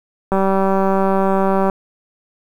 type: click train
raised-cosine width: 1 ms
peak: -4 dBFS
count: 267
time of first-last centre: 0.32-1.698 s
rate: 193 Hz
effects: 7-bit